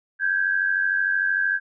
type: tone pair together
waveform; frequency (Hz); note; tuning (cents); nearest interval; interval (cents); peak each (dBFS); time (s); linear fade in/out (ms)
sine; 1568 / 1661.2; G6 / G#6; 0 / 0; minor second; 100; -21 / -24; 0.19-1.6; 50
effects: none